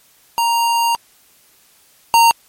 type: tone pair in turn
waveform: square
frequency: 932.3 / 924.3 Hz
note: A#5 / A#5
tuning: 0 / -15 cents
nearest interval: unison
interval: 15 cents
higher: first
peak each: -14 / -8 dBFS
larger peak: second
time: 0.38-0.95 / 2.14-2.31 s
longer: first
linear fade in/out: 0 ms
effects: white hiss -52 dBFS RMS until 2.48 s + MP3 64 kbps